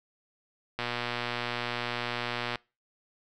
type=click train; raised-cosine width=0.3 ms; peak=-15 dBFS; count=213; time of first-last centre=0.79-2.557 s; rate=120 Hz; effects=noise-tail reverb RT60 0.3 s tail -25 dB re dry